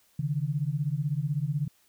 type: beating tone pair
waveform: sine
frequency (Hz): 138.59 / 154.59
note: C#3 / D#3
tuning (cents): 0 / -11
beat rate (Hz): 16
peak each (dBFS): -29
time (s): 0.19-1.68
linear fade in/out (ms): 5
effects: white hiss -65 dBFS RMS until 1.88 s